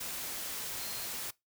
sine tone in noise, 4186 Hz, C8, in tune, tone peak -46 dBFS, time 0.79-1.07 s, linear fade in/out 10 ms, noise white, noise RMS -39 dBFS, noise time 0-1.31 s, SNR -10 dB, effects noise-tail reverb RT60 0.2 s tail -22 dB re dry

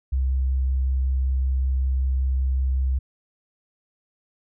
sine tone with vibrato, 65.5 Hz, C2, 2 cents sharp, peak -19 dBFS, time 0.12-2.99 s, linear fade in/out 10 ms, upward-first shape sine, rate 5.3 Hz, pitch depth 8 cents each way, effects none

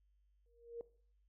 sine tone with exponential growth, 468.9 Hz, A#4, 10 cents sharp, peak -39 dBFS, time 0.46-0.81 s, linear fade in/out 1 ms, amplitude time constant 75 ms, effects noise-tail reverb RT60 0.5 s tail -19 dB re dry + added 50 Hz sine -70 dBFS peak until 1.28 s

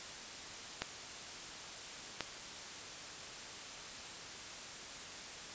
clicks, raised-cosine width 0.2 ms, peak -17 / -18 dBFS, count 2, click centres 0.82 / 2.207 s, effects white hiss -47 dBFS RMS until 5.54 s + resampled to 16000 Hz

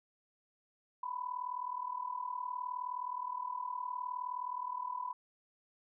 sine tone with amplitude modulation, 995 Hz, B5, 13 cents sharp, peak -33 dBFS, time 1.03-5.13 s, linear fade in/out 5 ms, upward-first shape sine, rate 39.3 Hz, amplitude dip 80%, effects none

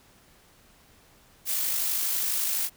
blue noise with amplitude modulation, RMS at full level -26 dBFS, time 1.45-2.7 s, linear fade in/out 50 ms, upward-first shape sine, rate 52 Hz, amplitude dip 30%, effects pink hiss -58 dBFS RMS until 2.76 s

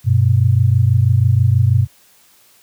sine tone pair together, 97 / 123.2 Hz, G2 / B2, -18 / -4 cents, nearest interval major third, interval 414 cents, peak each -12 dBFS, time 0.04-1.87 s, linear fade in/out 50 ms, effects white hiss -51 dBFS RMS until 2.62 s + high-pass 60 Hz 12 dB/octave

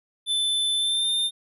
square tone with pitch glide, 3523 to 3610 Hz, A7 to A7, +1 to +44 cents, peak -22 dBFS, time 0.26-1.31 s, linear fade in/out 50 ms, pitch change +43 cents, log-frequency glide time 0.76-1.11 s, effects resampled to 32000 Hz

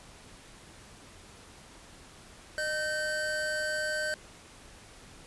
square tone pair together, 612 / 1542.1 Hz, D#5 / G6, -29 / -29 cents, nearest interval octave + major third, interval 1600 cents, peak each -35 / -32 dBFS, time 2.58-4.14 s, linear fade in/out 0 ms, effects pink hiss -52 dBFS RMS until 5.26 s + resampled to 24000 Hz

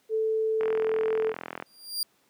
sine tone, 440 Hz, A4, in tune, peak -23 dBFS, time 0.09-1.34 s, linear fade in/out 50 ms
click train, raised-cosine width 0.5 ms, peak -19 dBFS, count 44, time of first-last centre 0.61-1.624 s, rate 42.4 Hz
sawtooth tone with exponential growth, 4774 Hz, D8, 28 cents sharp, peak -21 dBFS, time 1.66-2.03 s, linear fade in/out 1 ms, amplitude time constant 80 ms
effects pink hiss -66 dBFS RMS until 2.29 s + high-pass 200 Hz 12 dB/octave

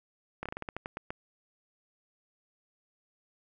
slowing click train, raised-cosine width 0.5 ms, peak -21 dBFS, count 11, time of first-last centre 0.43-1.105 s, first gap 26 ms, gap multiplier 1.2, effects none

